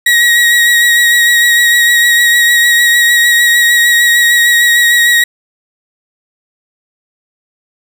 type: tone with vibrato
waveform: 35% pulse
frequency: 1900 Hz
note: A#6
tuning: 33 cents sharp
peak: -4 dBFS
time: 0.06-5.24 s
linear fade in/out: 5 ms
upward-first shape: triangle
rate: 6.6 Hz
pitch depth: 27 cents each way
effects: none